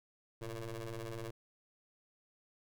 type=ring-modulated tone; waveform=20% pulse; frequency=112 Hz; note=A2; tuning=31 cents sharp; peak=-33 dBFS; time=0.41-1.31 s; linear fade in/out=10 ms; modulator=232 Hz; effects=none